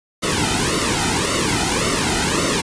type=noise with flanger; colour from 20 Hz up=pink; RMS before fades=-19 dBFS; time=0.22-2.62 s; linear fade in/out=20 ms; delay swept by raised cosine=1.2 to 1.82 ms; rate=1.8 Hz; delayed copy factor=-0.85; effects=resampled to 22050 Hz